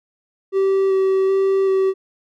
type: tone with vibrato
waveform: triangle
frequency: 385.2 Hz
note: G4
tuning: 30 cents flat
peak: -12 dBFS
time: 0.52-1.94 s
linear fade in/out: 50 ms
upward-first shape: square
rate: 1.3 Hz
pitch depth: 10 cents each way
effects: none